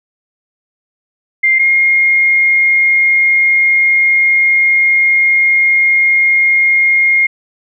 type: tone pair in turn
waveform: sine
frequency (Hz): 2101 / 2135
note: C7 / C7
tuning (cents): +7 / +34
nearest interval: unison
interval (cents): 27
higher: second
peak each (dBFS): -7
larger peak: neither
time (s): 1.43-1.59 / 1.59-7.27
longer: second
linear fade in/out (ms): 10
effects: none